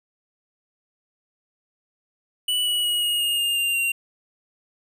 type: tone with pitch steps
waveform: square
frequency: 2960 / 2931 / 2902 / 2874 / 2846 / 2818 / 2791 / 2763 Hz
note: F#7 / F#7 / F#7 / F7 / F7 / F7 / F7 / F7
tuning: 0 / -17 / -34 / +49 / +32 / +15 / -2 / -19 cents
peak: -21 dBFS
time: 2.48-3.92 s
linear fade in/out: 5 ms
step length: 180 ms
effects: none